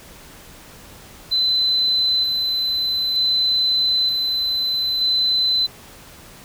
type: tone with tremolo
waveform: triangle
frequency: 4035 Hz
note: B7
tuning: 36 cents sharp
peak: -12 dBFS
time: 1.31-5.67 s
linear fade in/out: 20 ms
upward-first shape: square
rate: 0.54 Hz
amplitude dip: 40%
effects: tanh soft clip ceiling -14 dBFS + pink hiss -43 dBFS RMS until 6.44 s